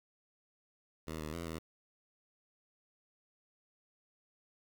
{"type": "tone with pitch steps", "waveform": "10% pulse", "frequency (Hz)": [79.5, 76.8, 84.4, 80.7], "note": ["D#2", "D#2", "E2", "E2"], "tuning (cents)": [38, -22, 41, -36], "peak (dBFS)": -31, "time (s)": [1.07, 1.59], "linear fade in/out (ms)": 10, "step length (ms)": 130, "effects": ["10-bit"]}